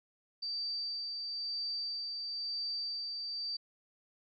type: tone with tremolo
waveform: sine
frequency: 4646 Hz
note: D8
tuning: 20 cents flat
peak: -34 dBFS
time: 0.42-3.57 s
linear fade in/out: 10 ms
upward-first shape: sine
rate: 1 Hz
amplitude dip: 30%
effects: none